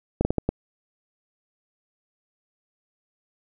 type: slowing click train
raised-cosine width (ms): 2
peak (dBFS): -8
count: 5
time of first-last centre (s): 0.21-0.49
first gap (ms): 40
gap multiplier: 1.39
effects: none